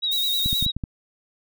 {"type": "tone with vibrato", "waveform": "sine", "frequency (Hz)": 3800, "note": "A#7", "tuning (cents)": 33, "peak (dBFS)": -21, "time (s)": [0.02, 0.72], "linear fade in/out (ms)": 20, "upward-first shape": "triangle", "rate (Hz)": 9.5, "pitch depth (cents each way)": 57}
{"type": "noise", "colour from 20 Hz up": "violet", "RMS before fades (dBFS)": -30, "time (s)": [0.11, 0.66], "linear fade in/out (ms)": 10}
{"type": "clicks", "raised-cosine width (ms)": 5, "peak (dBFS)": -15, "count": 6, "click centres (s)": [0.46, 0.529, 0.626, 0.664, 0.766, 0.838]}
{"effects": []}